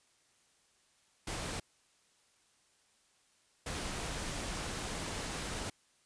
pink noise bursts at uneven times, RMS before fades -39 dBFS, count 2, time 1.27-1.6 / 3.66-5.7 s, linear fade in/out 5 ms, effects white hiss -70 dBFS RMS until 6.05 s + resampled to 22050 Hz

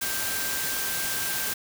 sine tone in noise, 1576 Hz, G6, 9 cents sharp, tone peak -35 dBFS, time 0.01-1.54 s, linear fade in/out 10 ms, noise white, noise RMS -29 dBFS, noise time 0.01-1.54 s, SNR -9 dB, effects none

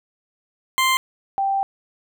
20% pulse / sine tone pair in turn, 1046.5 / 784 Hz, C6 / G5, 0 / 0 cents, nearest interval perfect fourth, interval 500 cents, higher first, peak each -11 / -18 dBFS, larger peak first, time 0.78-0.97 / 1.38-1.63 s, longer second, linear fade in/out 0 ms, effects none

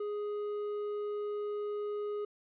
sine tone with hard clipping, 415.3 Hz, G#4, in tune, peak -35 dBFS, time 0-2.25 s, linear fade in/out 5 ms, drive 5 dB, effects resampled to 8000 Hz

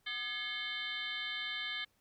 sine tone with frequency modulation, 2637 Hz, E7, in tune, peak -36 dBFS, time 0.06-1.85 s, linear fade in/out 10 ms, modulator 471 Hz, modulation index 2.4, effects pink hiss -74 dBFS RMS until 2 s

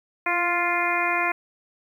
harmonic tone with a mistuned harmonic, 349.2 Hz, F4, in tune, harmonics 1 / 2 / 3 / 4 / 5 / 6 / 7, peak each -32 / -28 / -27 / -30 / -30 / -27 / -28 dBFS, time 0.26-1.32 s, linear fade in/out 5 ms, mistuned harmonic 1, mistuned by -28 cents, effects 9-bit

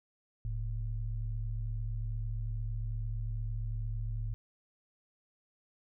sine tone pair together, 41.2 / 110 Hz, E1 / A2, 0 / 0 cents, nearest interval octave + perfect fourth, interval 1700 cents, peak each -35 / -36 dBFS, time 0.45-4.34 s, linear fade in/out 0 ms, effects none

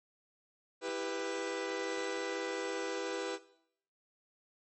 sawtooth chord, E minor, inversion none, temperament just, 329.6 / 395.6 / 494.4 Hz, E4 / G4 / B4, 0 / +16 / +2 cents, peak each -38 / -36 / -33 dBFS, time 0.81-3.39 s, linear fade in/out 50 ms, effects noise-tail reverb RT60 0.7 s tail -18 dB re dry + MP3 32 kbps

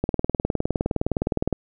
click train, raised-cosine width 2 ms, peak -8 dBFS, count 30, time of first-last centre 0.04-1.527 s, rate 19.5 Hz, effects none

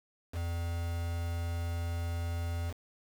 triangle tone with quantisation, 85.1 Hz, F2, 44 cents flat, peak -30 dBFS, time 0.32-2.74 s, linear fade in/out 50 ms, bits 7, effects none

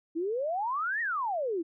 sine exponential two-way sweep, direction up then down, 312.3 to 1910 to 312.3 Hz, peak -28 dBFS, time 0.15-1.63 s, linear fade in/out 20 ms, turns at 1.01 s, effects none

